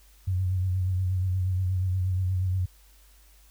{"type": "tone with vibrato", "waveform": "sine", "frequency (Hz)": 92.5, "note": "F#2", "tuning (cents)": 0, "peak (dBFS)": -23, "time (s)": [0.27, 2.66], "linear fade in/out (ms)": 10, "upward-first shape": "sine", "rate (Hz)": 8.4, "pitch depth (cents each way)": 45, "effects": ["added 50 Hz sine -54 dBFS peak until 3.5 s", "white hiss -60 dBFS RMS until 3.5 s"]}